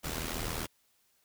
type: noise with amplitude modulation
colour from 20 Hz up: pink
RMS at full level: -33 dBFS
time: 0.03-0.67 s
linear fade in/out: 20 ms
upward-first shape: sine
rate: 80.3 Hz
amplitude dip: 75%
effects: white hiss -71 dBFS RMS until 1.24 s